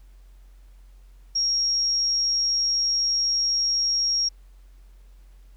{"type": "tone", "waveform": "sine", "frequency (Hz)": 5588, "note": "F8", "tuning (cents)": 0, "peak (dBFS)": -20, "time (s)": [1.35, 4.29], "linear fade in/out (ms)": 10, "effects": ["added 45 Hz sine -46 dBFS peak until 5.56 s", "pink hiss -65 dBFS RMS until 5.56 s"]}